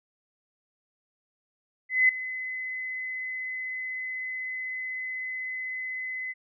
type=tone with ADSR envelope; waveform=sine; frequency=2029 Hz; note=B6; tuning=46 cents sharp; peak=-15 dBFS; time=1.89-6.34 s; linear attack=200 ms; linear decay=3 ms; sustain=-16 dB; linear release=31 ms; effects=none